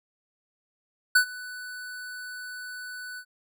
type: tone with ADSR envelope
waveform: square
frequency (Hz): 1492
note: F#6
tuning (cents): +14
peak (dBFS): -15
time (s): 1.15-3.25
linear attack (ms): 8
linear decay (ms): 90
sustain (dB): -22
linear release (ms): 71
effects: none